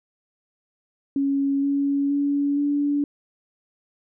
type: tone with pitch steps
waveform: sine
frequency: 277.2 / 280.7 / 284.3 / 288 Hz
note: C#4 / C#4 / C#4 / D4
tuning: 0 / +22 / +44 / -34 cents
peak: -19 dBFS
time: 1.16-3.04 s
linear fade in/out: 2 ms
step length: 470 ms
effects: none